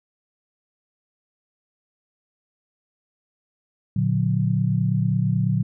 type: chord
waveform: sine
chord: Bb augmented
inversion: none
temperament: just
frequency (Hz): 116.54 / 145.68 / 182.1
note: Bb2 / D3 / F#3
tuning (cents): 0 / -14 / -27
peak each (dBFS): -22 / -23 / -23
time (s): 3.96-5.63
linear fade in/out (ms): 5
effects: none